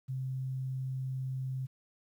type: tone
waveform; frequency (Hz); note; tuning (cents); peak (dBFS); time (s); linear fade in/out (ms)
sine; 131.1; C3; +4; -33; 0.08-1.67; 20
effects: 11-bit